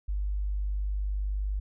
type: tone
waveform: sine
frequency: 49.9 Hz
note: G1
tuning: 32 cents sharp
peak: -27 dBFS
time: 0.08-1.6 s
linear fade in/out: 10 ms
effects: none